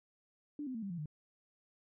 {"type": "tone with pitch steps", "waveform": "sine", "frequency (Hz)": [293.7, 257.2, 225.2, 197.16, 172.63, 151.15], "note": ["D4", "C4", "A3", "G3", "F3", "D#3"], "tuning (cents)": [0, -30, 40, 10, -20, -50], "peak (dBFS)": -38, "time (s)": [0.59, 1.058], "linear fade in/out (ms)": 2, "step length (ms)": 78, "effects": []}